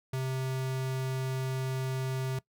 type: tone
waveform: square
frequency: 131.2 Hz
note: C3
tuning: 5 cents sharp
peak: -31 dBFS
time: 0.13-2.39 s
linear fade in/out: 5 ms
effects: noise-tail reverb RT60 0.1 s tail -20 dB re dry